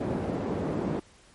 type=band-pass noise; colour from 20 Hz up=white; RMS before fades=-30 dBFS; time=0-1 s; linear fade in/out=10 ms; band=110 to 360 Hz; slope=12 dB/octave; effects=pink hiss -57 dBFS RMS until 1.34 s + MP3 48 kbps

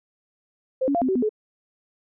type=tone with pitch steps; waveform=sine; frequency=521 / 281.3 / 691 / 258.6 / 380 / 249.1 / 428.1 Hz; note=C5 / C#4 / F5 / C4 / F#4 / B3 / A4; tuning=-7 / +26 / -19 / -20 / +46 / +15 / -47 cents; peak=-19 dBFS; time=0.81-1.293 s; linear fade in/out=10 ms; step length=69 ms; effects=none

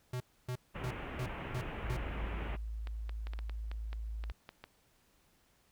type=tone bursts; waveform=square; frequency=125.4 Hz; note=B2; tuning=27 cents sharp; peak=-36 dBFS; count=6; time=0.13-1.968 s; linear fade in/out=5 ms; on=73 ms; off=280 ms
type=low-pass noise; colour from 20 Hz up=pink; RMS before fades=-42 dBFS; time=0.74-2.57 s; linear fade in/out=20 ms; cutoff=2900 Hz; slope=48 dB/octave
type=tone; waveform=sine; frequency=54.6 Hz; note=A1; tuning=13 cents flat; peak=-37 dBFS; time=1.84-4.32 s; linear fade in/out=5 ms
type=clicks; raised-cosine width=0.3 ms; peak=-30 dBFS; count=12; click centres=2.872 / 3.094 / 3.27 / 3.335 / 3.39 / 3.496 / 3.715 / 3.93 / 4.239 / 4.299 / 4.491 / 4.64 s
effects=pink hiss -70 dBFS RMS until 5.71 s

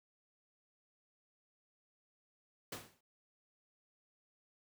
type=noise with exponential decay; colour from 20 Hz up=pink; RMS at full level=-40 dBFS; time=2.72-3.01 s; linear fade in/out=5 ms; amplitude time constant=61 ms; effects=high-pass 100 Hz 12 dB/octave

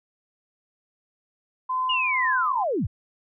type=tone with tremolo; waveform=sine; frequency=1025 Hz; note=C6; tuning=36 cents flat; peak=-22 dBFS; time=1.69-2.64 s; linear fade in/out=10 ms; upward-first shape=sine; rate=2 Hz; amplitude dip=40%
type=linear sweep; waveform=sine; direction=down; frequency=2921 to 55.6 Hz; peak=-22 dBFS; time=1.89-2.87 s; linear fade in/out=10 ms
effects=none

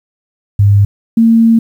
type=tone pair in turn; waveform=sine; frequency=101.1 / 227.7 Hz; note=G#2 / A#3; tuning=-46 / -40 cents; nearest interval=octave + major second; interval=1406 cents; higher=second; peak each=-4 dBFS; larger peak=neither; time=0.59-0.85 / 1.17-1.59 s; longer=second; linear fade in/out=5 ms; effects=7-bit

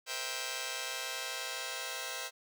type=chord; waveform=5% pulse; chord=C dominant seventh; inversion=third; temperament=just; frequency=470.9 / 523.3 / 654.1 / 784.9 Hz; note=Bb4 / C5 / E5 / G5; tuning=+18 / 0 / -14 / +2 cents; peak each=-33 / -30 / -31 / -32 dBFS; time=0.06-2.31 s; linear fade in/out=50 ms; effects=none

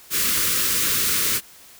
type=band-stop noise; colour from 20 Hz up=white; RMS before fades=-21 dBFS; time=0.1-1.41 s; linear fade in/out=50 ms; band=510 to 1100 Hz; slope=48 dB/octave; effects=white hiss -47 dBFS RMS until 1.79 s

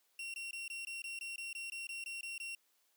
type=tone bursts; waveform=40% pulse; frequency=2738 Hz; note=F7; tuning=35 cents flat; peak=-40 dBFS; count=14; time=0.19-2.55 s; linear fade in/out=2 ms; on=150 ms; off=20 ms; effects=white hiss -75 dBFS RMS until 2.96 s + high-pass 300 Hz 12 dB/octave

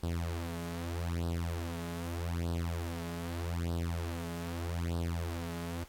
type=tone with flanger; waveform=sawtooth; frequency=84.8 Hz; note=E2; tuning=50 cents sharp; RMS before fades=-36 dBFS; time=0.03-5.84 s; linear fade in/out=5 ms; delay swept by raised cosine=0.22 to 4.82 ms; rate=0.81 Hz; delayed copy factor=+0.95; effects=pink hiss -59 dBFS RMS until 5.88 s + AAC 64 kbps

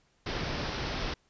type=low-pass noise; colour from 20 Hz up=pink; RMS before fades=-34 dBFS; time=0.26-1.14 s; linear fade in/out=5 ms; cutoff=5700 Hz; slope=96 dB/octave; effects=pink hiss -69 dBFS RMS until 1.29 s + resampled to 16000 Hz

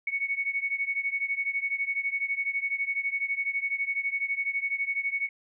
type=beating tone pair; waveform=sine; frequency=2217 / 2229 Hz; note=C#7 / C#7; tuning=0 / +9 cents; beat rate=12 Hz; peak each=-29 / -31 dBFS; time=0.07-5.29 s; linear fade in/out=5 ms; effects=none

